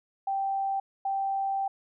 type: tone bursts at uneven times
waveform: sine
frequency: 782 Hz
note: G5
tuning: 4 cents flat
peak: -26 dBFS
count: 2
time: 0.27-0.8 / 1.05-1.68 s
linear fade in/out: 5 ms
effects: none